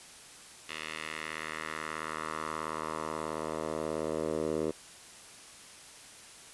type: tone with band-pass filter sweep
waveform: 10% pulse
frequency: 78.5 Hz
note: D#2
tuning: 16 cents sharp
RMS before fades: -36 dBFS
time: 0.68-4.72 s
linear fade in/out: 20 ms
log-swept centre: 2700 to 440 Hz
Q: 1.8
effects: white hiss -51 dBFS RMS until 6.53 s + resampled to 24000 Hz